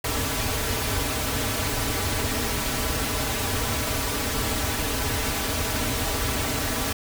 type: noise with comb filter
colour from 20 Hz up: pink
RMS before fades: -26 dBFS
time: 0.04-6.93 s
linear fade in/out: 5 ms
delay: 5.6 ms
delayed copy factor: -0.75
effects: none